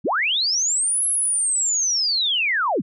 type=linear two-way sweep; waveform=sine; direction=up then down; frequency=110.2 to 11070 to 110.2 Hz; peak=-18 dBFS; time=0.04-2.82 s; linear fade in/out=20 ms; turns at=1.07 s; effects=none